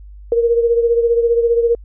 sine beating tone pair, 466.2 / 481.2 Hz, A#4 / B4, 0 / -45 cents, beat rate 15 Hz, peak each -12 / -19 dBFS, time 0.32-1.75 s, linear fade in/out 2 ms, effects added 50 Hz sine -34 dBFS peak until 1.84 s

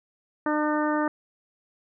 harmonic tone, 301.7 Hz, D4, 47 cents sharp, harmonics 1 / 2 / 3 / 4 / 5 / 6, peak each -25 / -29 / -30 / -31 / -34 / -36 dBFS, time 0.46-1.08 s, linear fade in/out 2 ms, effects none

